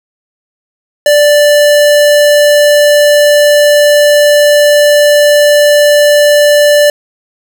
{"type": "tone", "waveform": "square", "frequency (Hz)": 587.3, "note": "D5", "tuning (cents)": 0, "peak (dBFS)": -4, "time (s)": [1.06, 6.9], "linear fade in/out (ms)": 2, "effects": []}